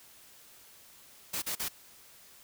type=noise bursts; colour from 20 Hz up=white; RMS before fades=-34 dBFS; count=3; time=1.33-1.686 s; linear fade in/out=10 ms; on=92 ms; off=40 ms; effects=white hiss -56 dBFS RMS until 2.43 s